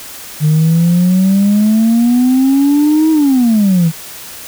sine exponential two-way sweep, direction up then down, 150 to 320 to 158.1 Hz, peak -5 dBFS, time 0.4-3.92 s, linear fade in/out 50 ms, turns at 3.11 s, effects tanh soft clip ceiling -5 dBFS + white hiss -30 dBFS RMS until 4.47 s

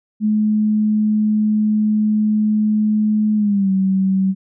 sine tone with pitch glide, 213.3 to 191.13 Hz, G#3 to G3, +46 to -44 cents, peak -13 dBFS, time 0.2-4.35 s, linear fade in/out 50 ms, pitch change -190 cents, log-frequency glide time 3.36-3.71 s, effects none

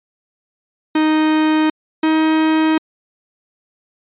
45% pulse tone pair in turn, 311.1 / 315.6 Hz, D#4 / D#4, 0 / +25 cents, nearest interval unison, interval 25 cents, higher second, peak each -12 dBFS, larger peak neither, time 0.95-1.7 / 2.03-2.78 s, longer neither, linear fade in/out 5 ms, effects resampled to 8000 Hz

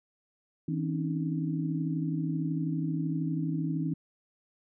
sine tone cluster, 160.5 / 260.7 / 279.2 / 311.9 Hz, E3 / C4 / C#4 / D#4, -46 / -6 / +13 / +4 cents, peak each -30 / -38 / -35 / -36 dBFS, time 0.68-3.94 s, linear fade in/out 5 ms, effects none

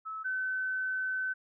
sine tone pair in turn, 1300 / 1521.3 Hz, E6 / F#6, -24 / +48 cents, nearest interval minor third, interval 272 cents, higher second, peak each -36 / -30 dBFS, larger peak second, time 0.05-0.24 / 0.24-1.34 s, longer second, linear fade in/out 20 ms, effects none

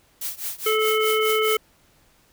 blue noise with tremolo, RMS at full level -27 dBFS, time 0.21-1.57 s, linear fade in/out 5 ms, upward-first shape triangle, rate 4.8 Hz, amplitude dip 95%
harmonic tone, 434.2 Hz, A4, 23 cents flat, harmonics 1 / 3 / 5 / 7, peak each -20 / -25 / -27 / -28 dBFS, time 0.66-1.57 s, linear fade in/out 5 ms
effects pink hiss -59 dBFS RMS until 2.32 s

